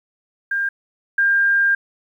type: tone pair in turn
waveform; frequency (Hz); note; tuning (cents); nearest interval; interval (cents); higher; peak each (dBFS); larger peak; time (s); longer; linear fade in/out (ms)
sine; 1601 / 1601; G6 / G6; +36 / +36; unison; 0; neither; -18 / -13; second; 0.51-0.69 / 1.18-1.75; second; 5
effects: 9-bit